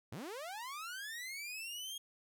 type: linear sweep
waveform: sawtooth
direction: up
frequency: 87.2 to 3277 Hz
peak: -39 dBFS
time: 0.12-1.98 s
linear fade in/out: 5 ms
effects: none